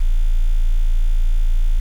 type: tone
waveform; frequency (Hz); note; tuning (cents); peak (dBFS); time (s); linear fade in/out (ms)
sine; 28.27; A0; +48; -10; 0-1.8; 10
effects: tanh soft clip ceiling -8 dBFS + 7-bit